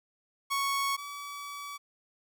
sawtooth tone pair in turn, 1108.7 / 1143.8 Hz, C#6 / D6, 0 / -46 cents, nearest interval minor second, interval 54 cents, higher second, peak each -24 / -35 dBFS, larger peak first, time 0.5-0.97 / 0.97-1.78 s, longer second, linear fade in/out 20 ms, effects none

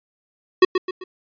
square tone with echo, 370 Hz, F#4, in tune, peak -8 dBFS, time 0.62-0.65 s, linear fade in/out 5 ms, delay 130 ms, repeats 3, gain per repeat -8 dB, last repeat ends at 1.04 s, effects resampled to 11025 Hz

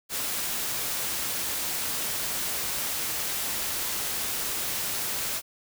white noise, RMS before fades -30 dBFS, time 0.09-5.42 s, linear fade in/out 50 ms, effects none

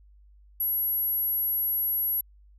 sine tone, 11560 Hz, F#9, 41 cents flat, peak -24 dBFS, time 0.6-2.21 s, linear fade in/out 5 ms, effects added 50 Hz sine -52 dBFS peak until 2.58 s

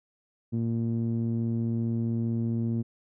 sawtooth tone with low-pass filter, 115.3 Hz, A#2, 19 cents flat, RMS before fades -28 dBFS, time 0.52-2.83 s, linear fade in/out 20 ms, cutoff 260 Hz, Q 2.4, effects none

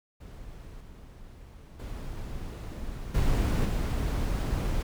brown noise with level steps, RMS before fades -44 / -47 / -37 / -25 / -28 dBFS, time 0.2-4.83 s, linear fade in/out 10 ms, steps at 0.8 / 1.79 / 3.14 / 3.65 s, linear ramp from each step 10 ms, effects none

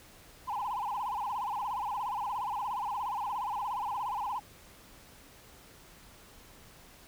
sine tone with vibrato, 913 Hz, A#5, 36 cents flat, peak -30 dBFS, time 0.47-4.4 s, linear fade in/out 20 ms, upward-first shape sine, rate 17 Hz, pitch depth 220 cents each way, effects tanh soft clip ceiling -29 dBFS + pink hiss -55 dBFS RMS until 7.07 s

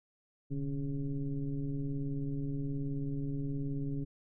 sine tone with frequency modulation, 144.4 Hz, D3, 29 cents flat, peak -32 dBFS, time 0.5-4.05 s, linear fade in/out 20 ms, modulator 135 Hz, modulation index 1.2, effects none

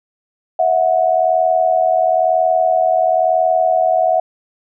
sine tone pair together, 649 / 730 Hz, E5 / F#5, -27 / -24 cents, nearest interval major second, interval 203 cents, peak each -14 dBFS, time 0.59-4.2 s, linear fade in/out 5 ms, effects none

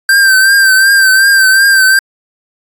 square tone with vibrato, 1568 Hz, G6, in tune, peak -5 dBFS, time 0.09-1.99 s, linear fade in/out 2 ms, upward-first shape triangle, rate 2.7 Hz, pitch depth 54 cents each way, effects AAC 64 kbps

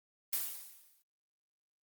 blue noise with exponential decay, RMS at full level -32 dBFS, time 0.33-1.02 s, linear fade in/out 0 ms, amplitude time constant 150 ms, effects Opus 24 kbps

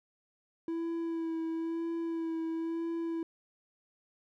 triangle tone with vibrato, 329.6 Hz, E4, in tune, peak -30 dBFS, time 0.68-3.23 s, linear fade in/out 2 ms, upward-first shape sine, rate 1 Hz, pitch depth 21 cents each way, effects none

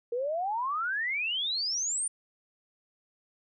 sine exponential sweep, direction up, 460.8 to 9300 Hz, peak -28 dBFS, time 0.12-2.08 s, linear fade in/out 5 ms, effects none

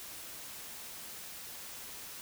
silence, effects white hiss -46 dBFS RMS until 2.21 s

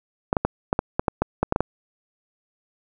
clicks, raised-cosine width 1 ms, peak -5 dBFS, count 12, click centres 0.329 / 0.368 / 0.45 / 0.729 / 0.791 / 0.995 / 1.082 / 1.22 / 1.43 / 1.524 / 1.561 / 1.606 s, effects none

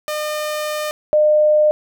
sawtooth / sine tone pair in turn, 606 / 606 Hz, D#5 / D#5, -46 / -46 cents, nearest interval unison, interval 0 cents, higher neither, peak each -17 / -10 dBFS, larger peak second, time 0.08-0.91 / 1.13-1.71 s, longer first, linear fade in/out 0 ms, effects none

